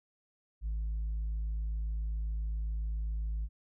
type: tone with tanh clipping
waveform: sine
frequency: 53.7 Hz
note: A1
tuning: 41 cents flat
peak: -32 dBFS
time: 0.61-3.49 s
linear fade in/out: 50 ms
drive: 1 dB
effects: none